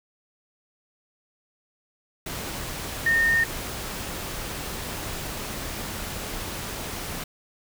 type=tone in noise; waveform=sine; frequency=1832 Hz; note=A#6; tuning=31 cents flat; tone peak=-18 dBFS; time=3.06-3.44 s; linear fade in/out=5 ms; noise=pink; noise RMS=-33 dBFS; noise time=2.26-7.24 s; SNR=+12 dB; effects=none